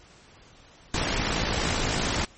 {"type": "noise with amplitude modulation", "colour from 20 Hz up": "pink", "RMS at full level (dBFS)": -24, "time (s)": [0.94, 2.25], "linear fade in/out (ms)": 2, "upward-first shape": "sine", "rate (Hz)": 55, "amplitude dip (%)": 45, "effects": ["pink hiss -53 dBFS RMS until 2.37 s", "MP3 32 kbps"]}